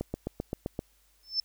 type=click train; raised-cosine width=2 ms; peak=-18 dBFS; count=7; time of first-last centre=0.01-0.791 s; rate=7.68 Hz
type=tone with exponential growth; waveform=sine; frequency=5290 Hz; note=E8; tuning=5 cents sharp; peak=-22 dBFS; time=1.23-1.4 s; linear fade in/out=2 ms; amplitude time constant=36 ms
effects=added 50 Hz sine -67 dBFS peak until 1.44 s + white hiss -67 dBFS RMS until 1.44 s